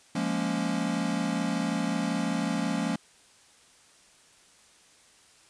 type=chord; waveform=square; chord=Bb minor seventh; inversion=second; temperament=equal; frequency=174.61 / 207.7 / 233.1 / 277.2 Hz; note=F3 / Ab3 / Bb3 / Db4; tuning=0 / 0 / 0 / 0 cents; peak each=-33 dBFS; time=0.15-2.96 s; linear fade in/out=5 ms; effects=white hiss -58 dBFS RMS until 5.49 s + resampled to 22050 Hz